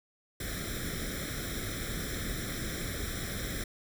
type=noise with comb filter; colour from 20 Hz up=pink; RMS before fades=-36 dBFS; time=0.4-3.64 s; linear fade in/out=5 ms; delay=0.54 ms; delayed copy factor=+1; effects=none